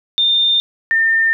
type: tone pair in turn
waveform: sine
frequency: 3615 / 1807.5 Hz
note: A7 / A6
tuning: +46 / +46 cents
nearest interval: octave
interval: 1200 cents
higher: first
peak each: -11 dBFS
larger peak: neither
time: 0.18-0.6 / 0.91-1.33 s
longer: neither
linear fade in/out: 0 ms
effects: none